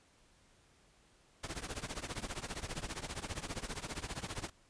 pink noise with tremolo, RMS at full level -38 dBFS, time 1.43-4.5 s, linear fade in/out 10 ms, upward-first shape triangle, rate 15 Hz, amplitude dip 95%, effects pink hiss -67 dBFS RMS until 4.69 s + resampled to 22050 Hz

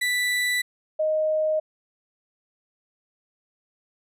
35% pulse / sine tone pair in turn, 1975.5 / 622.2 Hz, B6 / D#5, 0 / 0 cents, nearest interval octave + minor sixth, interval 2000 cents, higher first, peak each -20 dBFS, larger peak neither, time 0.01-0.62 / 0.99-1.6 s, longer neither, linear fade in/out 10 ms, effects resampled to 32000 Hz

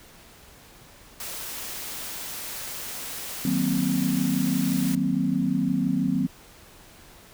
white high-pass noise, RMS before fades -35 dBFS, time 1.2-4.95 s, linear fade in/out 2 ms, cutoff 150 Hz, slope 12 dB/octave
sine chord, C half-diminished seventh, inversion first, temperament just, 156.98 / 188.37 / 235.5 / 261.6 Hz, Eb3 / Gb3 / Bb3 / C4, +16 / +31 / +18 / 0 cents, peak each -30 / -26 / -28 / -25 dBFS, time 3.45-6.27 s, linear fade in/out 2 ms
effects pink hiss -50 dBFS RMS until 7.33 s

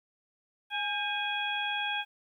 harmonic tone with a mistuned harmonic, 830.6 Hz, G#5, in tune, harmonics 1 / 2 / 3 / 4, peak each -35 / -35 / -35 / -35 dBFS, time 0.7-2.05 s, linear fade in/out 50 ms, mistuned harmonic 2, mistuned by -60 cents, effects 11-bit

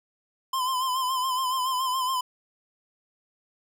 square tone with vibrato, 1030 Hz, C6, 28 cents flat, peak -25 dBFS, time 0.53-2.21 s, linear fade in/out 5 ms, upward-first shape sine, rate 7.1 Hz, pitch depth 53 cents each way, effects none

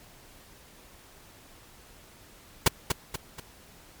pink noise with echo, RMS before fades -17 dBFS, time 2.66-2.68 s, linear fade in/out 5 ms, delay 240 ms, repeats 3, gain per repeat -7 dB, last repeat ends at 3.4 s, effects pink hiss -53 dBFS RMS until 4 s + MP3 96 kbps

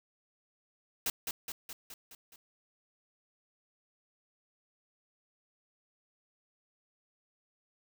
white noise with echo, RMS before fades -32 dBFS, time 1.06-1.1 s, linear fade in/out 2 ms, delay 210 ms, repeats 6, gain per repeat -4 dB, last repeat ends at 2.36 s, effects none

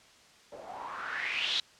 blue noise with low-pass filter sweep, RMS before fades -35 dBFS, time 0.52-1.6 s, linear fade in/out 2 ms, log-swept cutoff 530 to 3900 Hz, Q 4.9, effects white hiss -58 dBFS RMS until 1.79 s + low-pass 6000 Hz 12 dB/octave

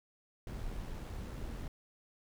brown noise with amplitude modulation, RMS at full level -40 dBFS, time 0.47-1.68 s, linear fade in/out 2 ms, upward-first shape sine, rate 82.7 Hz, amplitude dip 30%, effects none

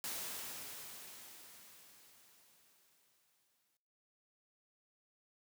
white noise with exponential decay, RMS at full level -41 dBFS, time 0.04-3.77 s, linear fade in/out 1 ms, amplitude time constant 810 ms, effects noise-tail reverb RT60 0.8 s tail -19 dB re dry + high-pass 100 Hz 12 dB/octave

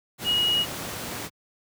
sine tone in noise, 2893 Hz, F#7, 40 cents flat, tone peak -20 dBFS, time 0.24-0.66 s, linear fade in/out 50 ms, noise pink, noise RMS -33 dBFS, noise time 0.18-1.3 s, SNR +10 dB, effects high-pass 100 Hz 12 dB/octave

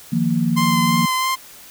sine chord, Eb suspended second, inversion none, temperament just, 155.56 / 175.01 / 233.3 Hz, Eb3 / F3 / Bb3, 0 / +4 / +2 cents, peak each -22 / -20 / -19 dBFS, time 0.12-1.06 s, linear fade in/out 10 ms
sawtooth tone with vibrato, 1040 Hz, C6, 11 cents flat, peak -14 dBFS, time 0.56-1.36 s, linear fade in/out 20 ms, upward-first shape triangle, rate 3 Hz, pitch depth 21 cents each way
effects white hiss -42 dBFS RMS until 1.7 s

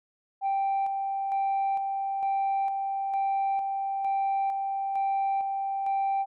sine tone with tremolo, 784 Hz, G5, in tune, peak -22 dBFS, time 0.41-6.26 s, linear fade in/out 50 ms, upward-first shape square, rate 1.1 Hz, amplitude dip 40%, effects tanh soft clip ceiling -22 dBFS

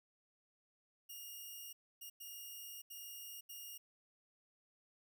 5% pulse tone bursts at uneven times, 2843 Hz, F7, 30 cents sharp, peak -39 dBFS, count 5, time 1.09-1.73 / 2.01-2.1 / 2.2-2.82 / 2.9-3.41 / 3.49-3.78 s, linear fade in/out 10 ms, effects none

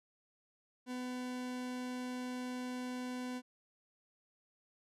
40% pulse tone, 250.6 Hz, B3, 25 cents sharp, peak -38 dBFS, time 0.86-3.42 s, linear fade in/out 50 ms, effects low-pass 10000 Hz 12 dB/octave

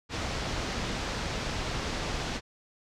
pink low-pass noise, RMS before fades -33 dBFS, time 0.09-2.41 s, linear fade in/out 50 ms, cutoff 6200 Hz, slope 24 dB/octave, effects none

